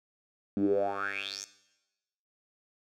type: tone with band-pass filter sweep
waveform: 10% pulse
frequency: 99 Hz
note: G2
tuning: 18 cents sharp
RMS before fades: -31 dBFS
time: 0.57-1.44 s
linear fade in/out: 0 ms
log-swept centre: 230 to 6700 Hz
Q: 7.8
effects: noise-tail reverb RT60 1.0 s tail -17 dB re dry